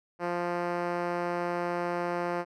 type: tone with band-pass filter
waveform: 5% pulse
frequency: 174.61 Hz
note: F3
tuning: in tune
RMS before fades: -31 dBFS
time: 0.19-2.45 s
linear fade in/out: 50 ms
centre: 430 Hz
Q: 0.75
effects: none